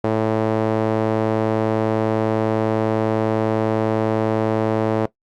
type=tone with band-pass filter; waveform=sawtooth; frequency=110 Hz; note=A2; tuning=in tune; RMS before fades=-19 dBFS; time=0.04-5.06 s; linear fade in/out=5 ms; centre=510 Hz; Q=1.4; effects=noise-tail reverb RT60 0.1 s tail -18 dB re dry + Opus 48 kbps